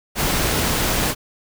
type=noise; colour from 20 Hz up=pink; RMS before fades=-20 dBFS; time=0.15-1.15 s; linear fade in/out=50 ms; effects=none